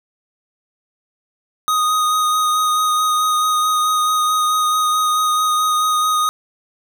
square tone with vibrato, 1244.5 Hz, D#6, in tune, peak -15 dBFS, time 1.68-6.29 s, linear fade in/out 0 ms, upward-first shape sine, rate 4.6 Hz, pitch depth 13 cents each way, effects none

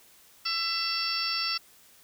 harmonic tone with a mistuned harmonic, 668 Hz, E5, 23 cents sharp, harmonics 2 / 3 / 4 / 5 / 6 / 7 / 8, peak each -35 / -40 / -35 / -42 / -42 / -31 / -32 dBFS, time 0.45-1.58 s, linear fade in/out 10 ms, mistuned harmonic 7, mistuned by -33 cents, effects white hiss -57 dBFS RMS until 2.03 s

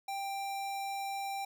square tone, 788 Hz, G5, 9 cents sharp, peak -36 dBFS, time 0.08-1.45 s, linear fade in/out 5 ms, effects 12-bit

